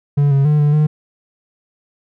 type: tone with pitch steps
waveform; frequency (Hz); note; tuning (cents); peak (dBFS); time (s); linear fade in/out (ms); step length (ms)
triangle; 143.4 / 138.1 / 150.2 / 147.2 / 151.8; D3 / C#3 / D3 / D3 / D#3; -41 / -6 / +39 / +4 / -42; -8; 0.17-0.87; 10; 140
effects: none